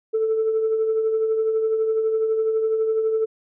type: tone with tremolo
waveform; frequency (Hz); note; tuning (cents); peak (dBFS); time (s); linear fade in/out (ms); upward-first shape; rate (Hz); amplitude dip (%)
sine; 441.6; A4; +6; -15; 0.13-3.26; 20; triangle; 12; 50
effects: tanh soft clip ceiling -14 dBFS